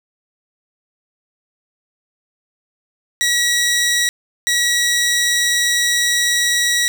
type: tone pair in turn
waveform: 15% pulse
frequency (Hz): 1921 / 1921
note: B6 / B6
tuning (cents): -48 / -48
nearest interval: unison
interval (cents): 0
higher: neither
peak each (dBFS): -8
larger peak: neither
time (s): 3.21-4.09 / 4.47-6.88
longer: second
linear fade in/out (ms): 0
effects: none